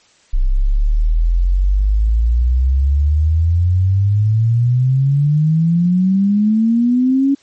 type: exponential sweep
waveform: sine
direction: up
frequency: 31.25 to 280.2 Hz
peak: -10 dBFS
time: 0.33-7.35 s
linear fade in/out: 10 ms
effects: white hiss -52 dBFS RMS until 7.42 s + MP3 32 kbps